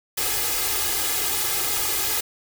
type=noise with comb filter; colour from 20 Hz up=white; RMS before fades=-24 dBFS; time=0.17-2.21 s; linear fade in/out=10 ms; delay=2.4 ms; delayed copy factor=+0.95; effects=none